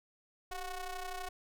sawtooth ring-modulated tone, 370 Hz, F#4, in tune, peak -32 dBFS, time 0.51-1.29 s, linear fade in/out 5 ms, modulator 354 Hz, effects none

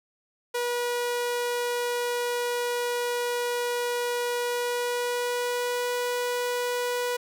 sawtooth tone with pitch glide, 484 to 489.3 Hz, B4 to B4, -35 to -16 cents, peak -22 dBFS, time 0.54-7.17 s, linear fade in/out 10 ms, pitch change +19 cents, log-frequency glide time 4.38-5.91 s, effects none

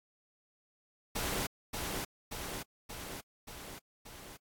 pink noise with echo, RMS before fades -35 dBFS, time 1.15-1.47 s, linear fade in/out 10 ms, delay 580 ms, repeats 5, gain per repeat -3 dB, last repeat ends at 4.37 s, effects AAC 64 kbps

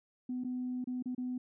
sine tone with dropouts, 251 Hz, B3, 28 cents sharp, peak -33 dBFS, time 0.29-1.38 s, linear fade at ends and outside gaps 5 ms, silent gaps 0.438-0.446 / 0.843-0.872 / 1.025-1.057 / 1.149-1.179 s, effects tanh soft clip ceiling -29 dBFS

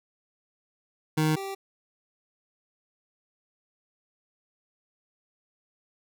25% pulse tone pair in turn, 155.56 / 390.3 Hz, D#3 / G4, 0 / -8 cents, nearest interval octave + major third, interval 1592 cents, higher second, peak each -18 / -29 dBFS, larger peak first, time 1.17-1.36 / 1.36-1.55 s, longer neither, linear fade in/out 10 ms, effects none

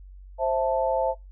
sine chord, A minor, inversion first, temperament just, 528 / 660 / 880 Hz, C5 / E5 / A5, +16 / +2 / 0 cents, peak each -25 / -25 / -27 dBFS, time 0.38-1.15 s, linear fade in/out 50 ms, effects noise-tail reverb RT60 0.2 s tail -23 dB re dry + added 47 Hz sine -42 dBFS peak until 1.31 s

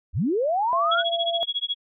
sine linear sweep, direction up, 49 to 1511 Hz, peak -20 dBFS, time 0.13-1.04 s, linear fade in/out 50 ms
sine tone, 677 Hz, E5, 46 cents sharp, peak -24 dBFS, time 0.73-1.43 s, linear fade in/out 0 ms
sine tone with tremolo, 3333 Hz, G#7, 5 cents sharp, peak -21 dBFS, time 0.91-1.75 s, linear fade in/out 10 ms, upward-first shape sine, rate 14 Hz, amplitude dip 100%
effects none

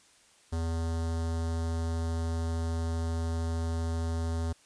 square tone with notch filter, 82.41 Hz, E2, in tune, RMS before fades -31 dBFS, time 0.52-4.53 s, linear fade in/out 10 ms, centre 2400 Hz, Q 0.97, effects white hiss -61 dBFS RMS until 4.65 s + resampled to 22050 Hz

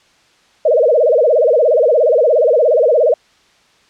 sine tone with vibrato, 546 Hz, C#5, 26 cents flat, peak -8 dBFS, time 0.65-3.14 s, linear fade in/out 5 ms, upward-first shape sine, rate 17 Hz, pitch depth 280 cents each way, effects white hiss -52 dBFS RMS until 3.89 s + low-pass 5000 Hz 12 dB/octave

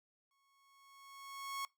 sawtooth tone with exponential growth, 1100 Hz, C#6, 14 cents flat, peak -34 dBFS, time 0.31-1.65 s, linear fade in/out 1 ms, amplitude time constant 290 ms, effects noise-tail reverb RT60 0.2 s tail -22 dB re dry

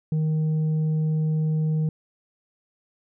triangle tone with tanh clipping, 156.1 Hz, D#3, 6 cents sharp, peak -21 dBFS, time 0.12-1.89 s, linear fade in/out 2 ms, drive 8 dB, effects none

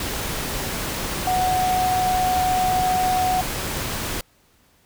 sine tone in noise, 738 Hz, F#5, 5 cents flat, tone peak -18 dBFS, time 1.27-3.41 s, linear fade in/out 2 ms, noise pink, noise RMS -27 dBFS, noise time 0-4.21 s, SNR +6 dB, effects pink hiss -59 dBFS RMS until 4.85 s

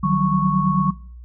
sine tone cluster, 153.9 / 181.8 / 191 / 1106 Hz, D#3 / F#3 / G3 / C#6, -19 / -30 / -45 / -4 cents, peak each -21 dBFS, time 0.03-0.91 s, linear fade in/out 10 ms, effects noise-tail reverb RT60 0.5 s tail -19 dB re dry + added 60 Hz sine -36 dBFS peak until 1.24 s

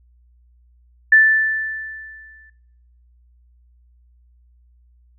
sine tone with exponential decay, 1760 Hz, A6, in tune, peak -6 dBFS, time 1.12-2.5 s, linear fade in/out 5 ms, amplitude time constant 300 ms, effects noise-tail reverb RT60 0.8 s tail -22 dB re dry + added 60 Hz sine -51 dBFS peak until 5.18 s

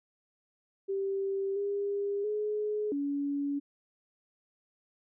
sine tone with pitch steps, 391 / 402.9 / 421.8 / 283.7 Hz, G4 / G4 / G#4 / C#4, -4 / +48 / +27 / +40 cents, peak -29 dBFS, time 0.88-3.6 s, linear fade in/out 20 ms, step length 680 ms, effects none

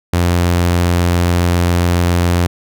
sawtooth tone, 87.31 Hz, F2, in tune, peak -7 dBFS, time 0.13-2.47 s, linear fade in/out 5 ms, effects none

